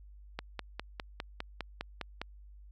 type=click train; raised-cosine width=0.3 ms; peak=-20 dBFS; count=10; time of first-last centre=0.39-2.216 s; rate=4.93 Hz; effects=added 50 Hz sine -50 dBFS peak until 2.71 s